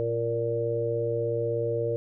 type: harmonic tone with a mistuned harmonic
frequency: 116.54 Hz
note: A#2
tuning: in tune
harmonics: 1 / 3 / 4 / 5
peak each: -32 / -35 / -27 / -32 dBFS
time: 0-1.96 s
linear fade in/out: 0 ms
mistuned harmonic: 3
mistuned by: -22 cents
effects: none